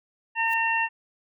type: harmonic tone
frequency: 910 Hz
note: A#5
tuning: 42 cents flat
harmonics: 1 / 2 / 3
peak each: -26 / -26 / -26 dBFS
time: 0.35-0.89 s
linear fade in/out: 50 ms
type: noise with exponential growth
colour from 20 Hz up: blue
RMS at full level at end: -37 dBFS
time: 0.44-0.54 s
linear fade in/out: 5 ms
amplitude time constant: 21 ms
effects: none